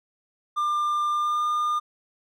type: tone with pitch glide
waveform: triangle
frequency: 1196 to 1209.9 Hz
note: D6 to D#6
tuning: +31 to -49 cents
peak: -20 dBFS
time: 0.56-1.8 s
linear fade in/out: 20 ms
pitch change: +20 cents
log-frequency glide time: 1.11-1.46 s
effects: none